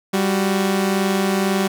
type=tone pair together; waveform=sawtooth; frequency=196 / 370 Hz; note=G3 / F#4; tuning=0 / 0 cents; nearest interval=major seventh; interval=1100 cents; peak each=-14 / -19 dBFS; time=0.13-1.68 s; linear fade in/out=10 ms; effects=none